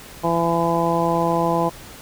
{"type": "harmonic tone", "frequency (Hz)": 168.1, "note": "E3", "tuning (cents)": 34, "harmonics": [1, 2, 3, 4, 5, 6], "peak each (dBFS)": [-24, -24, -24, -24, -24, -24], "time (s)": [0.23, 1.7], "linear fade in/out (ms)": 20, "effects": ["pink hiss -40 dBFS RMS until 2.01 s"]}